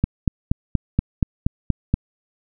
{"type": "click train", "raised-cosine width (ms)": 5, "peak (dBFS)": -4, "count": 9, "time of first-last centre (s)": [0.04, 1.94], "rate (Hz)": 4.21, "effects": []}